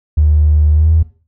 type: tone with pitch glide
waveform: triangle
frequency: 75.7 to 80.2 Hz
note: D#2 to E2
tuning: -47 to -47 cents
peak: -3 dBFS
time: 0.17-1.03 s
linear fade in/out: 10 ms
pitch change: +100 cents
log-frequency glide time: 0.73-0.92 s
effects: noise-tail reverb RT60 0.4 s tail -21 dB re dry + tanh soft clip ceiling -4 dBFS